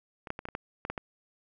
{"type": "clicks", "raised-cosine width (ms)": 0.5, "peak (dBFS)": [-26, -16, -23, -21, -25, -18, -20, -18, -19], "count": 9, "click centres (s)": [0.272, 0.304, 0.391, 0.454, 0.487, 0.551, 0.851, 0.9, 0.978], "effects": []}